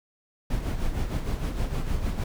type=noise with tremolo; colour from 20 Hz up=brown; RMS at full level=-25 dBFS; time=0.5-2.24 s; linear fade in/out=5 ms; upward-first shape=sine; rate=6.5 Hz; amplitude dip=55%; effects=none